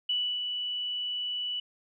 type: tone with ADSR envelope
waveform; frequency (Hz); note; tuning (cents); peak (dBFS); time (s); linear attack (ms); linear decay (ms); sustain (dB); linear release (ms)
sine; 2960; F#7; 0; -25; 0.09-1.6; 6; 300; -5; 5
effects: none